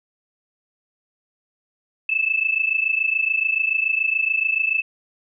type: tone pair together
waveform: sine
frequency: 2610 / 2637 Hz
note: E7 / E7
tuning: -18 / 0 cents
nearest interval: unison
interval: 18 cents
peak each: -21 dBFS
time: 2.09-4.82 s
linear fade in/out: 5 ms
effects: none